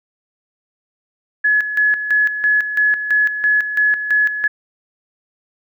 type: tone with tremolo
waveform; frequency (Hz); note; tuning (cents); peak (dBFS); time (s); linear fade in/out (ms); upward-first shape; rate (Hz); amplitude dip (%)
sine; 1699; G#6; +39; -11; 1.44-4.48; 10; square; 3; 65
effects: none